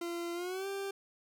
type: tone with pitch glide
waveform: 40% pulse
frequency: 342.8 to 393.8 Hz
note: F4 to G4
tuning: -32 to +8 cents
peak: -35 dBFS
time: 0.01-0.91 s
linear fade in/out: 5 ms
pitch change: +240 cents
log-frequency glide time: 0.34-0.67 s
effects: none